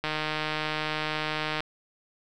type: click train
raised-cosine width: 0.3 ms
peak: -13 dBFS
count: 242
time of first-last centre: 0.04-1.605 s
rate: 154 Hz
effects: none